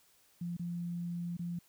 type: tone with dropouts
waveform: sine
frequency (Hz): 173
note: F3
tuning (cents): -16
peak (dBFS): -35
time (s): 0.41-1.59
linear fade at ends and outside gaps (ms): 5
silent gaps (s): 0.568-0.594 / 1.369-1.392
effects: white hiss -67 dBFS RMS until 1.68 s